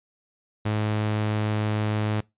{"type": "tone", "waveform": "sawtooth", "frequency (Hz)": 106.6, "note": "G#2", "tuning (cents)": 46, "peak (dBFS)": -19, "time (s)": [0.65, 2.21], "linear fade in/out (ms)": 10, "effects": ["noise-tail reverb RT60 0.2 s tail -23 dB re dry", "resampled to 8000 Hz"]}